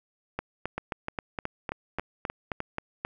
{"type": "two click trains", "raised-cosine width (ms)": 0.5, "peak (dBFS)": [-15, -16], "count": [11, 7], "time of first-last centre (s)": [[0.39, 3.05], [0.78, 2.604]], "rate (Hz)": [3.76, 3.29], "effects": []}